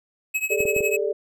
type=tone with tremolo; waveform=square; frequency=2564 Hz; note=E7; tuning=49 cents flat; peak=-20 dBFS; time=0.34-0.97 s; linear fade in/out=10 ms; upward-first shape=triangle; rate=12 Hz; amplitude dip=95%
type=chord; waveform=sine; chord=G suspended second; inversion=none; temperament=equal with one note detuned; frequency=402.1 / 440 / 587.3 Hz; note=G4 / A4 / D5; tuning=+44 / 0 / 0 cents; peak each=-25 / -25 / -28 dBFS; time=0.5-1.13 s; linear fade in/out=10 ms
type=clicks; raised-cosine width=2 ms; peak=-19 dBFS; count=4; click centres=0.605 / 0.654 / 0.764 / 0.806 s
effects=none

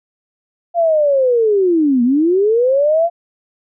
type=linear two-way sweep; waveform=sine; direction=down then up; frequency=696 to 233.1 to 696 Hz; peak=-10 dBFS; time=0.74-3.1 s; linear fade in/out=50 ms; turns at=2.03 s; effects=none

